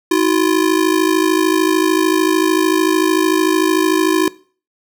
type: ring-modulated tone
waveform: square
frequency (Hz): 344.4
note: F4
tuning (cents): -24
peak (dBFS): -9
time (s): 0.11-4.28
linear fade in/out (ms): 2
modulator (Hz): 26.7
effects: noise-tail reverb RT60 0.4 s tail -20 dB re dry